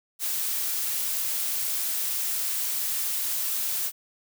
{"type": "noise", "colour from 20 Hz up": "blue", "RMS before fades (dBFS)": -28, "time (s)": [0.19, 3.92], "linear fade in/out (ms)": 50, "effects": []}